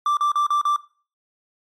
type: tone bursts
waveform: triangle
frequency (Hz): 1174.7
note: D6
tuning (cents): 0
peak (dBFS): -15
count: 5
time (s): 0.06-0.762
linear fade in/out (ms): 2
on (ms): 110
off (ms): 38
effects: noise-tail reverb RT60 0.4 s tail -19 dB re dry + MP3 64 kbps